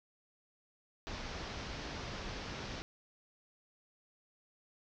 pink low-pass noise, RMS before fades -43 dBFS, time 1.07-2.82 s, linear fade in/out 0 ms, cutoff 5900 Hz, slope 48 dB/octave, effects none

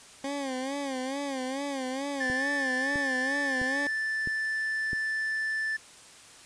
20% pulse tone with vibrato, 269.8 Hz, C#4, 47 cents flat, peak -26 dBFS, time 0.24-3.87 s, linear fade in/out 2 ms, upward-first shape sine, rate 2.3 Hz, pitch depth 96 cents each way
triangle tone, 1760 Hz, A6, in tune, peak -26 dBFS, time 2.2-5.77 s, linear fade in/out 10 ms
click train, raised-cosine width 3 ms, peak -24 dBFS, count 5, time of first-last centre 2.3-4.932 s, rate 1.52 Hz
effects white hiss -51 dBFS RMS until 6.45 s + resampled to 22050 Hz

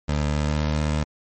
20% pulse tone with pitch glide, 74.1 to 75.96 Hz, D2 to D#2, +16 to -41 cents, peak -16 dBFS, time 0.08-1.04 s, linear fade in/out 10 ms, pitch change +43 cents, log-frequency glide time 0.36-0.63 s, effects MP3 32 kbps

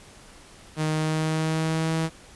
sawtooth tone with pitch glide, 155.56 to 161.51 Hz, D#3 to E3, 0 to -35 cents, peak -19 dBFS, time 0.76-2.1 s, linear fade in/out 50 ms, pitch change +65 cents, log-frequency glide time 0.91-1.95 s, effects pink hiss -49 dBFS RMS until 2.35 s + resampled to 24000 Hz

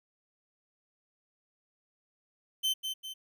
40% pulse tone with echo, 3081 Hz, G7, 31 cents flat, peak -26 dBFS, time 2.63-2.74 s, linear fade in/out 20 ms, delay 200 ms, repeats 2, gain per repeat -6 dB, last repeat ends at 3.14 s, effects none

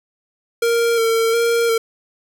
square tone with vibrato, 460 Hz, A#4, 23 cents flat, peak -15 dBFS, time 0.62-1.78 s, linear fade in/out 5 ms, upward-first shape square, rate 1.4 Hz, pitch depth 22 cents each way, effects none

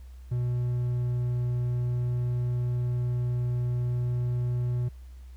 triangle tone with hard clipping, 122.5 Hz, B2, 14 cents flat, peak -26 dBFS, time 0.31-4.89 s, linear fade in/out 10 ms, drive 6 dB, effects added 63 Hz sine -42 dBFS peak until 5.36 s + pink hiss -64 dBFS RMS until 5.36 s

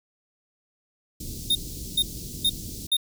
pink band-stop noise, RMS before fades -36 dBFS, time 1.2-2.87 s, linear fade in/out 5 ms, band 340 to 4400 Hz, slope 24 dB/octave
square tone bursts, 3680 Hz, A#7, 23 cents flat, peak -19 dBFS, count 4, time 1.5-2.968 s, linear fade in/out 5 ms, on 52 ms, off 420 ms
effects none

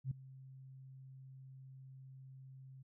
sine tone with ADSR envelope, 132.5 Hz, C3, 22 cents sharp, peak -33 dBFS, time 0.04-2.83 s, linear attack 71 ms, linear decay 4 ms, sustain -19 dB, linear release 13 ms, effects none

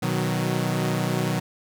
sawtooth chord, B major, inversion none, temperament equal with one note detuned, 124.33 / 155.56 / 185 Hz, B2 / D#3 / F#3, +12 / 0 / 0 cents, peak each -23 dBFS, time 0.02-1.4 s, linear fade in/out 10 ms, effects none

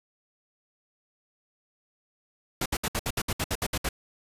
pink noise bursts, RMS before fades -28 dBFS, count 12, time 2.61-3.89 s, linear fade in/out 5 ms, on 48 ms, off 64 ms, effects resampled to 32000 Hz

